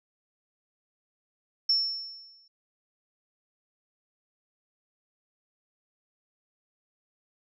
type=tone with exponential decay; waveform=sine; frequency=5400 Hz; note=E8; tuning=41 cents sharp; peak=-19 dBFS; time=1.69-2.48 s; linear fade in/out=5 ms; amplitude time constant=170 ms; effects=none